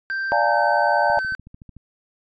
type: tone with pitch glide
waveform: triangle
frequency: 1568 to 1535.7 Hz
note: G6 to G6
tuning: 0 to -36 cents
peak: -21 dBFS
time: 0.1-1.35 s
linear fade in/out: 0 ms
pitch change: -36 cents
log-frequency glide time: 0.32-0.58 s
type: chord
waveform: sine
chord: Bb dominant seventh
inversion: first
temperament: equal with one note detuned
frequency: 587.3 / 698.5 / 830.6 / 910.5 Hz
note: D5 / F5 / Ab5 / Bb5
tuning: 0 / 0 / 0 / -41 cents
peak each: -22 dBFS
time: 0.32-1.19 s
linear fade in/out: 0 ms
type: click train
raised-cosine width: 5 ms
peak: -29 dBFS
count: 10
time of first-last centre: 1.1-1.767 s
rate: 13.5 Hz
effects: resampled to 16000 Hz

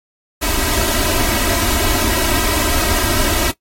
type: noise with comb filter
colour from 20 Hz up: pink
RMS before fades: -17 dBFS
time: 0.41-3.52 s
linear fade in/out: 20 ms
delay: 3.1 ms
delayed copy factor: +0.8
effects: noise-tail reverb RT60 0.1 s tail -19 dB re dry + AAC 48 kbps

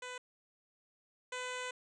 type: tone pair in turn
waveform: 10% pulse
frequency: 500 / 502.3 Hz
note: B4 / B4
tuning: +21 / +29 cents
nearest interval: unison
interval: 8 cents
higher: second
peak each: -34 / -30 dBFS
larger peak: second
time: 0.02-0.18 / 1.32-1.71 s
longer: second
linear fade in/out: 5 ms
effects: resampled to 22050 Hz

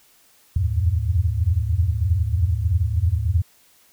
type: tone cluster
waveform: sine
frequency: 75.6 / 85.2 / 88.4 / 107 Hz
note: D#2 / F2 / F2 / A2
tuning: -49 / -42 / +22 / -48 cents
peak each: -23 dBFS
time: 0.56-3.42 s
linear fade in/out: 5 ms
effects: white hiss -56 dBFS RMS until 3.92 s

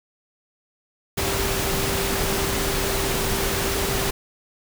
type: tone in noise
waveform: sine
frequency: 392 Hz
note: G4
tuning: in tune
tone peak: -29 dBFS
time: 1.17-4.11 s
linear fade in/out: 10 ms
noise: pink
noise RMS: -24 dBFS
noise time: 1.17-4.11 s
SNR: -8 dB
effects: none

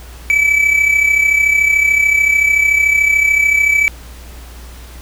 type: tone with amplitude modulation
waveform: triangle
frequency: 2301 Hz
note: D7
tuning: 36 cents flat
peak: -5 dBFS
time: 0.3-3.88 s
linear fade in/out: 0 ms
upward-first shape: sine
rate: 33.6 Hz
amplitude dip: 60%
effects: added 60 Hz sine -32 dBFS peak until 5.01 s + pink hiss -39 dBFS RMS until 5.01 s

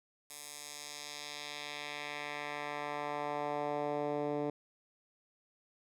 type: tone with band-pass filter sweep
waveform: 10% pulse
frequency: 146.83 Hz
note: D3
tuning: in tune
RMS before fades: -39 dBFS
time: 0.3-4.5 s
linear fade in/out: 2 ms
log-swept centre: 9800 to 380 Hz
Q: 1.1
effects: none

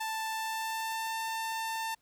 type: tone with pitch glide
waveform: sawtooth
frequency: 883 to 895.8 Hz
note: A5 to A5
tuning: +6 to +31 cents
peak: -29 dBFS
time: 0-1.95 s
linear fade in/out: 10 ms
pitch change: +25 cents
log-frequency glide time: 0.23-1.19 s
effects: pink hiss -73 dBFS RMS until 2.01 s

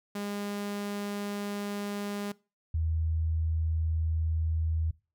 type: tone pair in turn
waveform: sawtooth / sine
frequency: 203.7 / 80.4 Hz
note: G#3 / E2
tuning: -33 / -43 cents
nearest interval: octave + major third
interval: 1610 cents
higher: first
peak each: -29 / -26 dBFS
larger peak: second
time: 0.15-2.32 / 2.74-4.91 s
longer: neither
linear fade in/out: 5 ms
effects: noise-tail reverb RT60 0.3 s tail -21 dB re dry

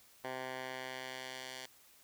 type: tone with band-pass filter sweep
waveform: 10% pulse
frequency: 129.5 Hz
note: C3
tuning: 17 cents flat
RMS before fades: -44 dBFS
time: 0.24-1.66 s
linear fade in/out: 5 ms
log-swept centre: 1200 to 4400 Hz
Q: 0.75
effects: white hiss -63 dBFS RMS until 2.03 s

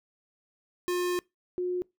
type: tone pair in turn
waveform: square / sine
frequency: 356.7 / 360.2 Hz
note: F4 / F#4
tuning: +37 / -46 cents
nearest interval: unison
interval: 17 cents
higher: second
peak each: -27 dBFS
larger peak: neither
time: 0.88-1.19 / 1.58-1.82 s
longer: first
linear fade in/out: 0 ms
effects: noise-tail reverb RT60 0.2 s tail -24 dB re dry

